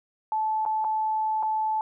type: tone with dropouts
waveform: sine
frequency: 870 Hz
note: A5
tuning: 20 cents flat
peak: -23 dBFS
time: 0.32-1.81 s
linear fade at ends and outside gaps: 1 ms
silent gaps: 0.652-0.661 / 0.843-0.847 / 1.427-1.431 s
effects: none